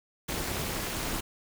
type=noise with amplitude modulation; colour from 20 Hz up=pink; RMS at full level=-29 dBFS; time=0.28-1.21 s; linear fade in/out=10 ms; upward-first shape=sine; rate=294 Hz; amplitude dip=90%; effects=none